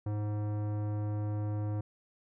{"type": "tone with tanh clipping", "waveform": "sine", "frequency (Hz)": 104.8, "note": "G#2", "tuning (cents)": 16, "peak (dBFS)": -33, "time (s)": [0.06, 1.81], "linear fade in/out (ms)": 5, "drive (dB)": 17, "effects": []}